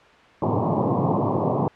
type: band-pass noise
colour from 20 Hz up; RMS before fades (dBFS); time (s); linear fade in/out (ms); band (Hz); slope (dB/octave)
pink; -22; 0.42-1.68; 2; 100 to 1100; 96
effects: white hiss -49 dBFS RMS until 1.75 s + low-pass 2000 Hz 12 dB/octave